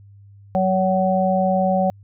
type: harmonic tone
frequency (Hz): 187.7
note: F#3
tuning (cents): +25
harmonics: 1 / 3 / 4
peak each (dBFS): -20 / -20 / -20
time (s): 0.55-1.9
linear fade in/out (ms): 0
effects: added 100 Hz sine -43 dBFS peak until 2.03 s